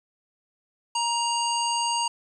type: harmonic tone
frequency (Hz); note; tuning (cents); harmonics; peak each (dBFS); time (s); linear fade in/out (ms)
940; A#5; +14; 1 / 3 / 5 / 7 / 9; -25 / -30 / -32 / -33 / -35; 0.95-2.08; 5
effects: 10-bit